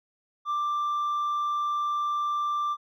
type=tone with hard clipping; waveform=triangle; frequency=1180 Hz; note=D6; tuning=8 cents sharp; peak=-24 dBFS; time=0.45-2.77 s; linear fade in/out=50 ms; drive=1 dB; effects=none